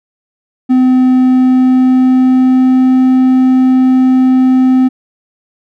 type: tone with pitch glide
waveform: triangle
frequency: 255.7 to 257.9 Hz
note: C4 to C4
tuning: -40 to -25 cents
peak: -3 dBFS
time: 0.69-4.89 s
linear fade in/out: 20 ms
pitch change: +15 cents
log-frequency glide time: 1.15-3 s
effects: none